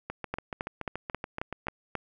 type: two click trains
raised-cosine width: 0.5 ms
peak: -19 / -16 dBFS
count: 12 / 7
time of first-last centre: 0.1-1.669 / 0.34-1.953 s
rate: 7.01 / 3.72 Hz
effects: none